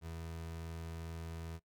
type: tone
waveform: 30% pulse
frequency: 82.41 Hz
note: E2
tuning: in tune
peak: -40 dBFS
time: 0.01-1.6 s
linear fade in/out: 50 ms
effects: noise-tail reverb RT60 0.1 s tail -20 dB re dry